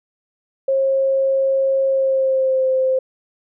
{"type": "tone with pitch glide", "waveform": "sine", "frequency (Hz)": [538, 522.1], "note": ["C5", "C5"], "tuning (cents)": [48, -4], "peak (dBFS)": -14, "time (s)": [0.68, 2.99], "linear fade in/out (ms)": 5, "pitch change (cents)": -52, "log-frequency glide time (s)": [1.87, 2.67], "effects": []}